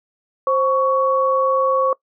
sine tone pair together, 526.7 / 1118 Hz, C5 / C#6, +11 / +14 cents, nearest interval octave + minor second, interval 1303 cents, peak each -17 dBFS, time 0.47-1.93 s, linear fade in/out 2 ms, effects noise-tail reverb RT60 0.1 s tail -22 dB re dry

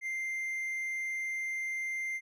triangle tone, 2093 Hz, C7, in tune, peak -31 dBFS, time 0.01-2.21 s, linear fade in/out 50 ms, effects none

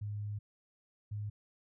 sine tone pair in turn, 103.83 / 104.33 Hz, G#2 / G#2, 0 / +8 cents, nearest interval unison, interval 8 cents, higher second, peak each -36 / -36 dBFS, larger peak neither, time 0.01-0.39 / 1.11-1.3 s, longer first, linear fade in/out 10 ms, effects none

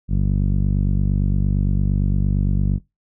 sawtooth tone with low-pass filter, 48.75 Hz, G1, 9 cents flat, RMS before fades -18 dBFS, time 0.08-2.8 s, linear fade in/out 50 ms, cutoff 180 Hz, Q 1.9, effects noise-tail reverb RT60 0.2 s tail -22 dB re dry

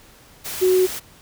sine tone in noise, 370 Hz, F#4, in tune, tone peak -13 dBFS, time 0.61-0.87 s, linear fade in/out 20 ms, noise white, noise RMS -30 dBFS, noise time 0.44-1 s, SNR +14 dB, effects pink hiss -49 dBFS RMS until 1.21 s

